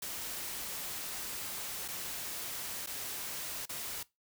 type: noise with dropouts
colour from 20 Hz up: white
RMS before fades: -40 dBFS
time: 0.02-4.03 s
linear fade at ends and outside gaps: 5 ms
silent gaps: 1.88-1.884 / 2.862-2.871 / 3.656-3.692 s
effects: noise-tail reverb RT60 0.2 s tail -20 dB re dry